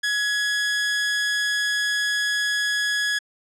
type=tone with amplitude modulation; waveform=sawtooth; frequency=1679 Hz; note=G#6; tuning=18 cents sharp; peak=-16 dBFS; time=0.03-3.19 s; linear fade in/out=10 ms; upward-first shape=sine; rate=258 Hz; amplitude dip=25%; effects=low-pass 8000 Hz 12 dB/octave